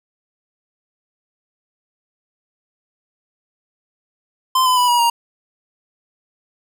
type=tone with pitch steps; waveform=square; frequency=1035 / 1010.2 / 986 / 962.3 / 939.3 Hz; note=C6 / B5 / B5 / B5 / A#5; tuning=-19 / +39 / -3 / -45 / +13 cents; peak=-13 dBFS; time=4.55-5.1 s; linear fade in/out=5 ms; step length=110 ms; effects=none